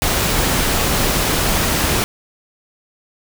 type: noise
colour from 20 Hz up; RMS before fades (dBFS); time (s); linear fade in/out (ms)
pink; -17; 0.02-2.04; 0
effects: none